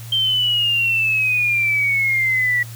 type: exponential sweep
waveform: sine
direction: down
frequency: 3150 to 1939 Hz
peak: -15 dBFS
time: 0.12-2.63 s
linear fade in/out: 5 ms
effects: added 115 Hz sine -32 dBFS peak until 2.75 s + white hiss -41 dBFS RMS until 2.75 s